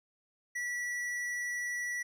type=tone with tanh clipping; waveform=sine; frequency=1948 Hz; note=B6; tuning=24 cents flat; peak=-35 dBFS; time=0.55-2.03 s; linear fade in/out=10 ms; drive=12 dB; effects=none